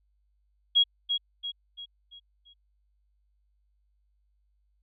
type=tone with echo; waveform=sine; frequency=3300 Hz; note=G#7; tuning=12 cents flat; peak=-17 dBFS; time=0.75-0.84 s; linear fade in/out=20 ms; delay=340 ms; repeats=5; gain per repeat=-7 dB; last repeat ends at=2.54 s; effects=added 50 Hz sine -67 dBFS peak until 4.82 s